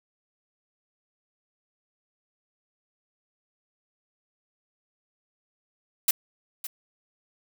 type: noise with echo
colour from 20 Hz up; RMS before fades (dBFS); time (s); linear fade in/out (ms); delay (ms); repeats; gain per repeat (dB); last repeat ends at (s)
blue; -20; 6.08-6.11; 5; 560; 1; -14; 6.67
effects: none